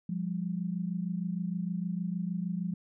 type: tone pair together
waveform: sine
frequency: 174.61 / 201.1 Hz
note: F3 / G3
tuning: 0 / +44 cents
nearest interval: major second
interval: 244 cents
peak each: -32 / -35 dBFS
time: 0.09-2.74 s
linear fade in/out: 5 ms
effects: none